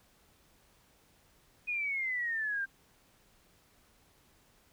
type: exponential sweep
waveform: sine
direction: down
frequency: 2489 to 1568 Hz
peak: -31 dBFS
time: 1.67-2.66 s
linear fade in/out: 20 ms
effects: pink hiss -66 dBFS RMS until 4.72 s